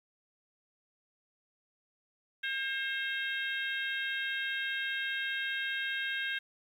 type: harmonic tone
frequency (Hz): 535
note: C5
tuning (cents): +38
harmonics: 3 / 4 / 5 / 6 / 7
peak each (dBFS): -34 / -41 / -41 / -41 / -42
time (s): 2.43-6.39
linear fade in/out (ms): 10
effects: 10-bit